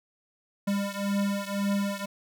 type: beating tone pair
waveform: square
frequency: 199.6 / 201.5 Hz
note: G3 / G3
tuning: +32 / +48 cents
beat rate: 1.9 Hz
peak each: -29 / -31 dBFS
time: 0.67-2.06 s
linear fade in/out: 10 ms
effects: none